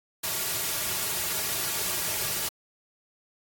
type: noise with comb filter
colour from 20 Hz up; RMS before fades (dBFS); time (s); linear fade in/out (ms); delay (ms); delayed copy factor
white; -29; 0.23-2.49; 10; 3.9; -0.65
effects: AAC 64 kbps